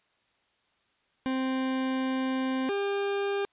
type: tone pair in turn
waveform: 40% pulse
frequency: 261.6 / 400.2 Hz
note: C4 / G4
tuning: 0 / +36 cents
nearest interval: perfect fifth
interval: 736 cents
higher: second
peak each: -26 dBFS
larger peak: neither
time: 1.26-2.69 / 2.69-3.45 s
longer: first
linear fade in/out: 0 ms
effects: white hiss -70 dBFS RMS until 3.52 s + resampled to 8000 Hz